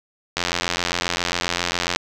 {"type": "click train", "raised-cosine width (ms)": 0.2, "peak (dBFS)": -3, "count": 140, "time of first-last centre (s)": [0.37, 1.96], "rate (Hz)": 87.4, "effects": []}